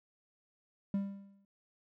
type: tone with exponential decay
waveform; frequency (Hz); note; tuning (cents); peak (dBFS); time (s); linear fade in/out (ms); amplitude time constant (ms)
triangle; 198.1; G3; +18; -26; 0.94-1.45; 2; 110
effects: none